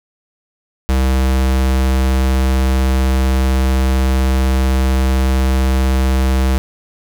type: tone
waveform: square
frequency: 65.41 Hz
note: C2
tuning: in tune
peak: -12 dBFS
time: 0.89-6.58 s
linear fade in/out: 0 ms
effects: none